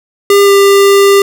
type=tone with pitch glide; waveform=square; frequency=401.6 to 397.7 Hz; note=G4 to G4; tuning=+42 to +25 cents; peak=-4 dBFS; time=0.3-1.22 s; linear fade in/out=2 ms; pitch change=-17 cents; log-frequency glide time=0.44-0.5 s; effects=none